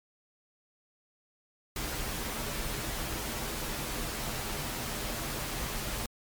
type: noise with comb filter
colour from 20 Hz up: pink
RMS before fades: -35 dBFS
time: 1.76-6.06 s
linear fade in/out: 2 ms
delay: 11 ms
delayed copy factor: -0.5
effects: MP3 96 kbps